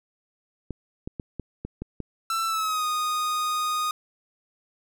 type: clicks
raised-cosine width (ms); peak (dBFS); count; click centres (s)
3; -19; 7; 0.707 / 1.075 / 1.198 / 1.397 / 1.65 / 1.82 / 2.003
type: tone with pitch glide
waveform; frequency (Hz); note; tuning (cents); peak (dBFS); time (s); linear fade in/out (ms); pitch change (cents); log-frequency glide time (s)
45% pulse; 1334 to 1237.5; E6 to D#6; +20 to -10; -24; 2.3-3.91; 2; -130; 2.46-2.85
effects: none

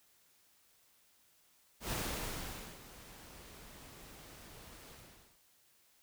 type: noise with ADSR envelope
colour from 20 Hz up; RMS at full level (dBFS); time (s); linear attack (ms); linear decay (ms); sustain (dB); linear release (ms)
pink; -37; 1.8-5.39; 110; 860; -17; 490
effects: white hiss -69 dBFS RMS until 6.02 s

